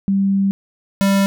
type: tone pair in turn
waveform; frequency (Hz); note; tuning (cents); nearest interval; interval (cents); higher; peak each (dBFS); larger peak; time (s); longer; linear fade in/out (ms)
sine / square; 196 / 196.71; G3 / G3; 0 / +6; unison; 6; second; -13; neither; 0.08-0.51 / 1.01-1.26; first; 0
effects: none